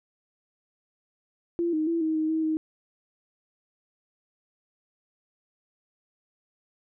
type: tone with pitch steps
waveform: sine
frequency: 341.7 / 311.4 / 334 / 316.6 / 313.1 / 318.9 / 314.3 Hz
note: F4 / D#4 / E4 / D#4 / D#4 / D#4 / D#4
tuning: -38 / +2 / +23 / +30 / +11 / +43 / +18 cents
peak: -23 dBFS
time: 1.59-2.57 s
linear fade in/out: 0 ms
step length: 140 ms
effects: none